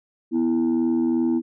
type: tone pair together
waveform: sine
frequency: 246.9 / 329.6 Hz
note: B3 / E4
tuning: 0 / 0 cents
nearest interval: perfect fourth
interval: 500 cents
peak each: -19 dBFS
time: 0.31-1.42 s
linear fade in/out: 50 ms
effects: tanh soft clip ceiling -15 dBFS